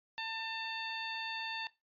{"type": "tone", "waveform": "10% pulse", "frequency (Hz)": 896, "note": "A5", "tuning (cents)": 31, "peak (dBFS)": -28, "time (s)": [0.18, 1.67], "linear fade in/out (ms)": 0, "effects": ["noise-tail reverb RT60 0.2 s tail -18 dB re dry", "resampled to 11025 Hz"]}